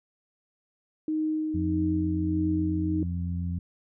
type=tone with tremolo; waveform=sine; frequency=311.1 Hz; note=D#4; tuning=in tune; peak=-24 dBFS; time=1.08-3.03 s; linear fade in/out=2 ms; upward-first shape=sine; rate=1.6 Hz; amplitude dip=30%
type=harmonic tone; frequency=87.31 Hz; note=F2; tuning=in tune; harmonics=1 / 2 / 3; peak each=-29 / -32 / -44 dBFS; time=1.54-3.59 s; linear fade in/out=5 ms
effects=none